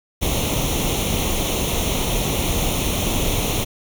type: noise with comb filter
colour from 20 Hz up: pink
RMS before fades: -21 dBFS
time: 0.21-3.65 s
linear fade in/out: 20 ms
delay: 0.31 ms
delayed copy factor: +0.75
effects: none